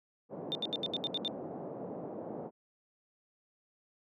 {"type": "band-pass noise", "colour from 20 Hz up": "white", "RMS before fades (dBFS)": -42, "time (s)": [0.29, 2.51], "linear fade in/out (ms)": 50, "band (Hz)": [150, 640], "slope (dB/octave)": 24}
{"type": "tone bursts", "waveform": "sine", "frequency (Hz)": 3602, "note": "A7", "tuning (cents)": 40, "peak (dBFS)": -31, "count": 8, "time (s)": [0.52, 1.278], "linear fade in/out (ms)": 0, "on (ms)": 30, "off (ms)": 74}
{"effects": []}